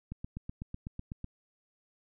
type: click train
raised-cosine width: 5 ms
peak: -26 dBFS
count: 10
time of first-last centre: 0.12-1.244 s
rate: 8.01 Hz
effects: none